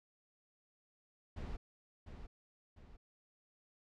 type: noise with echo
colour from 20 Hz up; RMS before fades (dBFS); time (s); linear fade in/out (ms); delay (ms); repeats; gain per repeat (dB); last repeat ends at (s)
brown; -43; 1.36-1.57; 10; 700; 2; -7; 2.97
effects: low-pass 5000 Hz 12 dB/octave